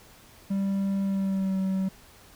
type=tone with pitch glide; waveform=triangle; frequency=196 to 190.53 Hz; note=G3 to G3; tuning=0 to -49 cents; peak=-22 dBFS; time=0.5-1.89 s; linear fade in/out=10 ms; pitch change=-49 cents; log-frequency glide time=1.03-1.58 s; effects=pink hiss -53 dBFS RMS until 2.35 s